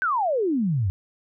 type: exponential sweep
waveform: sine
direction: down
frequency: 1573 to 87.31 Hz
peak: -20 dBFS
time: 0.02-0.9 s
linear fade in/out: 0 ms
effects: none